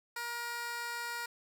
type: tone with high-pass filter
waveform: 15% pulse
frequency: 473.7 Hz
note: A#4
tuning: 28 cents sharp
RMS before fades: -39 dBFS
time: 0.16-1.26 s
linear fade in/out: 5 ms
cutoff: 1100 Hz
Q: 0.86
effects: none